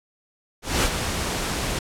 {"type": "noise with ADSR envelope", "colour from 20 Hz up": "pink", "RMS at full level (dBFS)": -19, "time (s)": [0.62, 1.79], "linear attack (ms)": 210, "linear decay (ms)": 59, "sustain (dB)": -7, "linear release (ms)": 5, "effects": ["low-pass 10000 Hz 12 dB/octave"]}